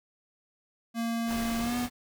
square tone with pitch glide, 230.8 to 244.5 Hz, A#3 to B3, -17 to -17 cents, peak -29 dBFS, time 0.94-1.89 s, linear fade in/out 50 ms, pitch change +100 cents, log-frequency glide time 1.59-1.77 s
pink noise, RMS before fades -38 dBFS, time 1.26-1.9 s, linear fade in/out 50 ms
effects none

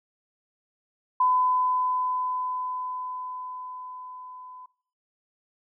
sine tone with level ramp, 1008 Hz, B5, 35 cents sharp, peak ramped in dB -18 to -42 dBFS, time 1.2-4.66 s, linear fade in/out 5 ms, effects noise-tail reverb RT60 0.5 s tail -20 dB re dry

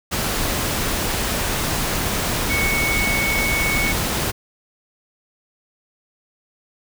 sine tone in noise, 2217 Hz, C#7, in tune, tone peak -20 dBFS, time 2.49-3.93 s, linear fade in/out 20 ms, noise pink, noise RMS -22 dBFS, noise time 0.11-4.32 s, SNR -1 dB, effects none

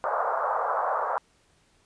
white band-pass noise, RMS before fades -27 dBFS, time 0.04-1.18 s, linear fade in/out 0 ms, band 510 to 1300 Hz, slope 48 dB/octave, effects pink hiss -64 dBFS RMS until 1.85 s + resampled to 22050 Hz

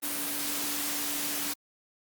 sine tone in noise, 289 Hz, D4, 28 cents flat, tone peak -41 dBFS, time 0.02-1.54 s, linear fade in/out 20 ms, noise white, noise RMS -32 dBFS, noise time 0.02-1.54 s, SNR -12 dB, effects high-pass 150 Hz 12 dB/octave + Opus 32 kbps

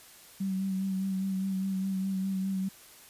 sine tone with vibrato, 191.3 Hz, G3, 42 cents flat, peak -28 dBFS, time 0.4-2.69 s, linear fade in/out 10 ms, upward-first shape sine, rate 4.9 Hz, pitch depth 26 cents each way, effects white hiss -53 dBFS RMS until 3.09 s + resampled to 32000 Hz

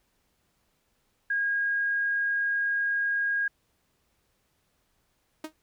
sine tone, 1632 Hz, G#6, 31 cents flat, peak -24 dBFS, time 1.3-3.48 s, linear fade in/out 5 ms
sawtooth tone with exponential decay, 312.6 Hz, D#4, 8 cents sharp, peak -27 dBFS, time 5.44-5.53 s, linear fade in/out 5 ms, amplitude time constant 18 ms
effects pink hiss -72 dBFS RMS until 5.62 s

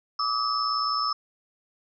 sine tone cluster, 1154 / 1273 / 5260 Hz, D6 / D#6 / E8, -31 / +39 / -5 cents, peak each -28 dBFS, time 0.19-1.13 s, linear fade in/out 5 ms, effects none

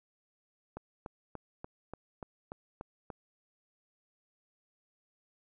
click train, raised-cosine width 1 ms, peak -27 dBFS, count 9, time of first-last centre 0.77-3.102 s, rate 3.43 Hz, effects none

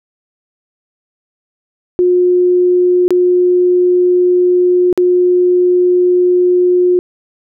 sine tone with dropouts, 359.1 Hz, F4, 48 cents sharp, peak -7 dBFS, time 1.99-6.99 s, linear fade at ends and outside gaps 0 ms, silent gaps 3.08-3.106 / 4.928-4.976 s, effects none

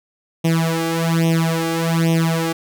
sawtooth tone with flanger, 164.6 Hz, E3, 2 cents flat, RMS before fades -18 dBFS, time 0.44-2.53 s, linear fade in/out 10 ms, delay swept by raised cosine 0.33 to 2.53 ms, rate 1.2 Hz, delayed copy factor +1, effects none

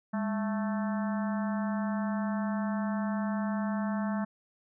harmonic tone with a mistuned harmonic, 220 Hz, A3, in tune, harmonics 1 / 3 / 4 / 5 / 6 / 7 / 8, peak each -29 / -39 / -41 / -43 / -45 / -46 / -47 dBFS, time 0.13-4.25 s, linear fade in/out 10 ms, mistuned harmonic 1, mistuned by -120 cents, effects none

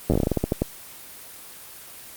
slowing click train, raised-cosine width 2 ms, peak -7 dBFS, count 14, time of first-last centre 0.1-0.62 s, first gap 10 ms, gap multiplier 1.21, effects white hiss -42 dBFS RMS until 2.16 s + Opus 24 kbps

